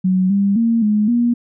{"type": "tone with pitch steps", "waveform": "sine", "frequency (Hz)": [185.9, 199.1, 230.1, 210.6, 238.5], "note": ["F#3", "G3", "A#3", "G#3", "A#3"], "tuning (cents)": [8, 27, -22, 24, 40], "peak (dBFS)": -12, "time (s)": [0.04, 1.34], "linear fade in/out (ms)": 10, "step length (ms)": 260, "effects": []}